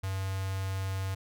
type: tone with notch filter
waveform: square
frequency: 95.9 Hz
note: G2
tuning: 37 cents flat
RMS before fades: -33 dBFS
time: 0.03-1.15 s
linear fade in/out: 10 ms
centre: 330 Hz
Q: 0.8
effects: none